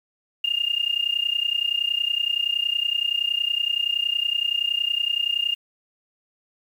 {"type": "tone with amplitude modulation", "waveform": "sine", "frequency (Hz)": 2820, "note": "F7", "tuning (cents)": 16, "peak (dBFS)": -17, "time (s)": [0.44, 5.55], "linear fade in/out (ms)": 5, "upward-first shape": "sine", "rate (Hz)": 30.7, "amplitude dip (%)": 90, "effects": ["8-bit"]}